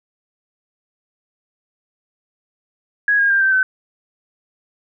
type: tone with pitch steps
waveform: sine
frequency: 1661.2 / 1626.1 / 1591.7 / 1558 / 1525.1 Hz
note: G#6 / G#6 / G6 / G6 / G6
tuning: 0 / -37 / +26 / -11 / -48 cents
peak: -12 dBFS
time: 3.08-3.63 s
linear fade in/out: 2 ms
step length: 110 ms
effects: none